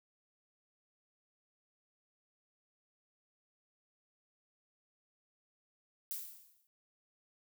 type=noise with exponential decay; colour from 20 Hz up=violet; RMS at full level=-38 dBFS; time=6.11-6.67 s; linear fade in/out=0 ms; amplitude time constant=120 ms; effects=none